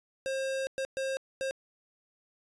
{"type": "tone bursts at uneven times", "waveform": "square", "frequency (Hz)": 534, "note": "C5", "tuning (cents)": 35, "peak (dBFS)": -31, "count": 4, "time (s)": [[0.26, 0.67], [0.78, 0.85], [0.97, 1.17], [1.41, 1.51]], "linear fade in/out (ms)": 0, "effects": ["resampled to 22050 Hz"]}